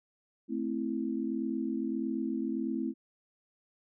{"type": "chord", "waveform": "sine", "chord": "A minor", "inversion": "none", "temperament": "equal", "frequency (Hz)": [220, 261.6, 329.6], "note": ["A3", "C4", "E4"], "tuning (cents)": [0, 0, 0], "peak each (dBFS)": [-35, -34, -35], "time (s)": [0.48, 2.94], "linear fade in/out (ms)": 50, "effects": []}